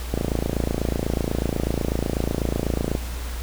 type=click train; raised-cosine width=2 ms; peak=-9 dBFS; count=80; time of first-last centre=0.14-2.951 s; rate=28.1 Hz; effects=added 60 Hz sine -28 dBFS peak until 3.42 s + pink hiss -37 dBFS RMS until 3.42 s